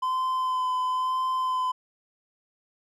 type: tone with vibrato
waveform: triangle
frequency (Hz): 1023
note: C6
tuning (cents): -39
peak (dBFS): -22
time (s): 0.02-1.72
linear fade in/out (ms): 10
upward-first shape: sine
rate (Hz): 1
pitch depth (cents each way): 15
effects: none